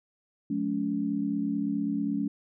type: tone cluster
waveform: sine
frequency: 178.1 / 213.8 / 283.1 Hz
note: F3 / A3 / C#4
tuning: +34 / -49 / +37 cents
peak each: -35 / -30 / -29 dBFS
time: 0.5-2.28 s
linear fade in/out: 5 ms
effects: none